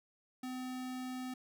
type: tone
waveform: square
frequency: 255 Hz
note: C4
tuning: 44 cents flat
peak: -40 dBFS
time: 0.43-1.34 s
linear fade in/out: 5 ms
effects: none